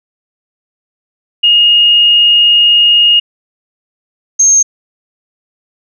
sine tone pair in turn, 2856 / 6412 Hz, F7 / G8, +38 / +38 cents, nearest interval octave + major second, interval 1400 cents, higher second, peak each -4 dBFS, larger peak neither, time 1.43-3.2 / 4.39-4.63 s, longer first, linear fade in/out 10 ms, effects none

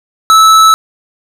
sine tone with tanh clipping, 1307 Hz, E6, 15 cents flat, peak -4 dBFS, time 0.3-0.74 s, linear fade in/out 0 ms, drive 17 dB, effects none

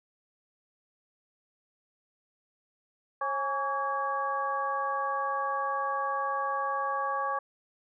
sine tone cluster, 543 / 829 / 1135 / 1647 Hz, C#5 / G#5 / C#6 / G#6, -36 / -3 / +41 / -15 cents, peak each -36 / -34 / -30 / -38 dBFS, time 3.21-7.39 s, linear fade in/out 5 ms, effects none

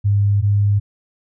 sine tone pair in turn, 101.4 / 101.95 Hz, G#2 / G#2, -41 / -32 cents, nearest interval unison, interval 9 cents, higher second, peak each -12 dBFS, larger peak neither, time 0.04-0.42 / 0.42-0.8 s, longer neither, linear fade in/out 20 ms, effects none

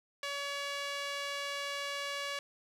sawtooth tone with band-pass filter, 566 Hz, C#5, 36 cents sharp, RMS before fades -38 dBFS, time 0.23-2.39 s, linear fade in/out 2 ms, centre 2900 Hz, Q 0.78, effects none

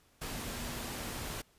sine tone in noise, 239.1 Hz, A#3, 44 cents sharp, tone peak -48 dBFS, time 0.31-1.19 s, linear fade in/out 10 ms, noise pink, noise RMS -40 dBFS, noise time 0.21-1.42 s, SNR -11 dB, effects pink hiss -67 dBFS RMS until 1.58 s + resampled to 32000 Hz

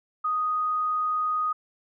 sine tone, 1244.5 Hz, D#6, in tune, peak -23 dBFS, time 0.24-1.53 s, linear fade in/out 10 ms, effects none

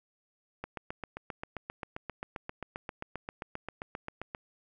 click train, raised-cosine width 0.5 ms, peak -22 dBFS, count 29, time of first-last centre 0.64-4.349 s, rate 7.55 Hz, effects none

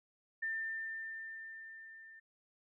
sine tone with level ramp, 1794 Hz, A6, 33 cents sharp, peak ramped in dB -34 to -53 dBFS, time 0.42-2.2 s, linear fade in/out 10 ms, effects none

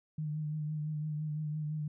sine tone with vibrato, 152.4 Hz, D#3, 36 cents flat, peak -33 dBFS, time 0.18-1.88 s, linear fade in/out 5 ms, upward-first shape triangle, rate 5.9 Hz, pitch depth 38 cents each way, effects none

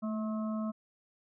harmonic tone with a mistuned harmonic, 215.3 Hz, A3, 37 cents flat, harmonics 1 / 3 / 5 / 6, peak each -32 / -42 / -46 / -48 dBFS, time 0.02-0.72 s, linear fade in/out 20 ms, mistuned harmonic 1, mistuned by +29 cents, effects none

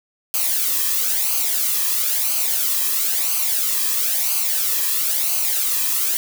blue noise with flanger, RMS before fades -20 dBFS, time 0.34-6.17 s, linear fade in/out 0 ms, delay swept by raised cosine 0.55 to 1.4 ms, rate 1 Hz, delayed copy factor -0.65, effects none

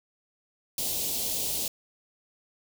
white band-stop noise, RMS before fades -30 dBFS, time 0.78-1.68 s, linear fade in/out 2 ms, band 740 to 3000 Hz, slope 24 dB/octave, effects none

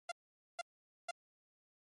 sawtooth tone bursts, 692 Hz, F5, 16 cents flat, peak -34 dBFS, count 3, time 0.09-1.111 s, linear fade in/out 5 ms, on 27 ms, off 470 ms, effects MP3 48 kbps

